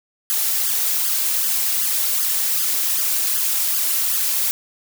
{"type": "noise with flanger", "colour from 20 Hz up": "blue", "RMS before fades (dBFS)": -20, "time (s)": [0.3, 4.51], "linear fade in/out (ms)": 0, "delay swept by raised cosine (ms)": [0.61, 3.81], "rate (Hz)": 2.6, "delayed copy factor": 0.9, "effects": []}